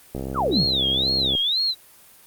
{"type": "click train", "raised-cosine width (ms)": 2, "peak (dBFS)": -16, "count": 81, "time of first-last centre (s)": [0.15, 1.351], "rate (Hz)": 66.6}
{"type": "exponential sweep", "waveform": "sine", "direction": "down", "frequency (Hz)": [1549, 98], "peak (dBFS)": -19, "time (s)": [0.34, 0.67], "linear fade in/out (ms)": 50}
{"type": "tone with vibrato", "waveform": "sine", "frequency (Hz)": 3729, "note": "A#7", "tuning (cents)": 0, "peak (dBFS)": -19, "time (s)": [0.51, 1.75], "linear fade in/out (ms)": 50, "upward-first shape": "sine", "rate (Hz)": 2, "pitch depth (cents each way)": 250}
{"effects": ["white hiss -50 dBFS RMS until 2.26 s", "Opus 32 kbps"]}